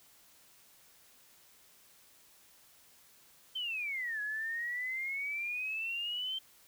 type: exponential two-way sweep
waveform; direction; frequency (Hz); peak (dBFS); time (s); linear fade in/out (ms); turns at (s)
sine; down then up; 3136 to 1673 to 3136; -34; 3.55-6.39; 10; 4.21
effects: white hiss -62 dBFS RMS until 6.67 s